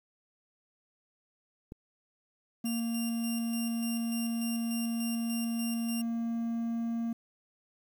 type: click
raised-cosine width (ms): 3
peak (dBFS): -29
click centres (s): 1.721
type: tone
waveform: triangle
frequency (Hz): 231.1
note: A#3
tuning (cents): -15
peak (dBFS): -28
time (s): 2.64-7.13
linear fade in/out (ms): 5
type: tone with tremolo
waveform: 10% pulse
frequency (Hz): 2790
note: F7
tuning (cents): -2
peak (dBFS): -29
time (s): 2.65-6.02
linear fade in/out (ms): 10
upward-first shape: square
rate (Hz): 3.4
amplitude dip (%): 50
effects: 10-bit